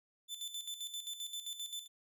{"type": "tone with tremolo", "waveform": "sawtooth", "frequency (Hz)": 3520, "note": "A7", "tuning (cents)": 0, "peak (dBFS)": -36, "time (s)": [0.28, 1.88], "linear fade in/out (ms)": 50, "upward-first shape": "square", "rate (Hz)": 7.6, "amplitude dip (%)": 65, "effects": []}